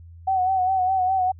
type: tone with vibrato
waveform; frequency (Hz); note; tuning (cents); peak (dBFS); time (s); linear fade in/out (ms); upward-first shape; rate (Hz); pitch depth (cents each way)
sine; 750; F#5; +23; -18; 0.27-1.32; 10; sine; 4.9; 47
effects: added 84 Hz sine -41 dBFS peak until 1.39 s